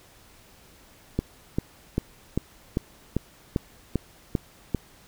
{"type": "click train", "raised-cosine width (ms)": 3, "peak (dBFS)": -10, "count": 10, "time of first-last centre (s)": [1.19, 4.747], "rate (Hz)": 2.53, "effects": ["pink hiss -54 dBFS RMS until 5.07 s"]}